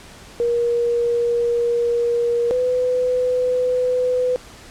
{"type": "tone pair in turn", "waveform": "sine", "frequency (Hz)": [474.1, 501.4], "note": ["A#4", "B4"], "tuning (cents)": [29, 26], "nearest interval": "minor second", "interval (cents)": 97, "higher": "second", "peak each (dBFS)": -16, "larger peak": "neither", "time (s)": [[0.4, 2.51], [2.51, 4.36]], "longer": "first", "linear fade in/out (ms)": 0, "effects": ["pink hiss -42 dBFS RMS until 4.7 s", "low-pass 9000 Hz 12 dB/octave"]}